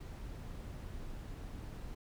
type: noise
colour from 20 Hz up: brown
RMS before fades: -45 dBFS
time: 0-1.95 s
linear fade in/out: 10 ms
effects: none